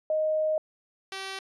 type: tone pair in turn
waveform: sine / 5% pulse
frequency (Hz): 622.3 / 385.6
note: D#5 / G4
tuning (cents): 0 / -28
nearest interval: minor sixth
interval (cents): 828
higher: first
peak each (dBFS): -23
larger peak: neither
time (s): 0.1-0.58 / 1.12-1.39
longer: first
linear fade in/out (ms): 2
effects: resampled to 22050 Hz